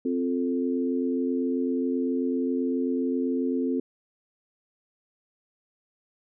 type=chord; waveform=sine; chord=F major; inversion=second; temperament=equal; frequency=261.6 / 349.2 / 440 Hz; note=C4 / F4 / A4; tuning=0 / 0 / 0 cents; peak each=-25 / -31 / -31 dBFS; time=0.05-3.8 s; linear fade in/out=5 ms; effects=none